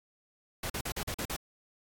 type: noise bursts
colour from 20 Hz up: pink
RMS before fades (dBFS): -35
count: 7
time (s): 0.63-1.365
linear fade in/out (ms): 5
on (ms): 69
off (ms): 42
effects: AAC 64 kbps